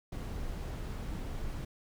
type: noise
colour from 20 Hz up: brown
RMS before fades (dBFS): -38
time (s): 0.12-1.65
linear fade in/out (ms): 5
effects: none